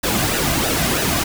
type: noise with flanger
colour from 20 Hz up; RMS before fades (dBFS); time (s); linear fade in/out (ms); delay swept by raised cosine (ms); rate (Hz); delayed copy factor
pink; -19; 0.03-1.24; 10; 0.9 to 2.3; 3.1; -0.6
effects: none